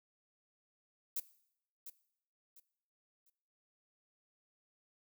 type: noise with echo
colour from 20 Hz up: violet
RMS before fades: -37 dBFS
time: 1.16-1.2 s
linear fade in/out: 5 ms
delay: 700 ms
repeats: 3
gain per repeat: -11 dB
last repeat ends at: 3.3 s
effects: noise-tail reverb RT60 0.7 s tail -18 dB re dry